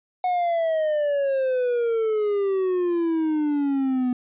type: exponential sweep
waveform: triangle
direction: down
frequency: 735 to 246.9 Hz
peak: -18 dBFS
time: 0.24-4.13 s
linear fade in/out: 2 ms
effects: resampled to 8000 Hz